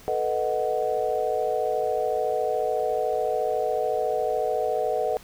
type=chord; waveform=sine; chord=B dominant seventh; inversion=third; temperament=equal; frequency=440 / 493.9 / 622.3 / 740 Hz; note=A4 / B4 / D#5 / F#5; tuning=0 / 0 / 0 / 0 cents; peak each=-28 dBFS; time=0.08-5.17 s; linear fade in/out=0 ms; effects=pink hiss -49 dBFS RMS until 5.23 s